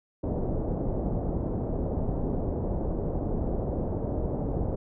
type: low-pass noise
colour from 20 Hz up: pink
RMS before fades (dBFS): -29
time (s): 0.23-4.76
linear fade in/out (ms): 10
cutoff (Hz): 650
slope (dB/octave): 24
effects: none